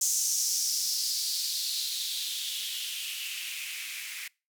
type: noise with band-pass filter sweep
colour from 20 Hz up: violet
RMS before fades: -32 dBFS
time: 0.01-4.28 s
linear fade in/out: 5 ms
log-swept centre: 6500 to 2100 Hz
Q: 4
effects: noise-tail reverb RT60 0.3 s tail -25 dB re dry